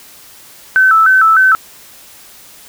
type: tone with vibrato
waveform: sine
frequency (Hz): 1418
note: F6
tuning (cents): +26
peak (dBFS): -5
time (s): 0.76-1.55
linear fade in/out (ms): 0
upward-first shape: square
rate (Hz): 3.3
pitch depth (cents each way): 130
effects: white hiss -39 dBFS RMS until 2.68 s